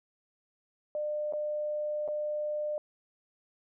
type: tone with dropouts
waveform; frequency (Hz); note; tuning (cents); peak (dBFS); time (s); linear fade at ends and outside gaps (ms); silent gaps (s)
sine; 600; D5; +37; -30; 0.95-2.78; 1; 1.325-1.335 / 2.078-2.085
effects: none